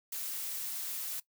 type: noise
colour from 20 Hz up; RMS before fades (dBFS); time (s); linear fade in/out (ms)
blue; -38; 0.12-1.2; 5
effects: noise-tail reverb RT60 0.1 s tail -19 dB re dry